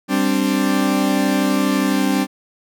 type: chord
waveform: 40% pulse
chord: G suspended fourth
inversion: none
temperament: equal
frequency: 196 / 261.6 / 293.7 Hz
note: G3 / C4 / D4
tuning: 0 / 0 / 0 cents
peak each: -19 dBFS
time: 0.08-2.27 s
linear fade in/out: 50 ms
effects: none